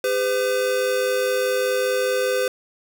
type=tone pair together; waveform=square; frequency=402 / 506.9 Hz; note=G4 / B4; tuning=+44 / +45 cents; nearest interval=major third; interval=401 cents; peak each=-26 / -21 dBFS; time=0.04-2.48 s; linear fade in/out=2 ms; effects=none